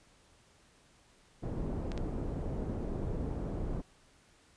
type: low-pass noise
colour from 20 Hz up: pink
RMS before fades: -36 dBFS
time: 1.42-3.82 s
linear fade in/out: 20 ms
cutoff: 470 Hz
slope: 12 dB/octave
type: clicks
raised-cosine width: 0.2 ms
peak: -26 dBFS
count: 2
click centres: 1.918 / 1.977 s
effects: pink hiss -64 dBFS RMS until 4.56 s + resampled to 22050 Hz